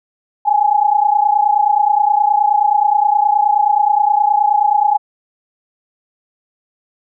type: tone pair together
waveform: sine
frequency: 817 / 846.5 Hz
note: G#5 / G#5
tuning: -29 / +33 cents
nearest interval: minor second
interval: 62 cents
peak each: -13 dBFS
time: 0.45-4.98 s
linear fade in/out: 20 ms
effects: none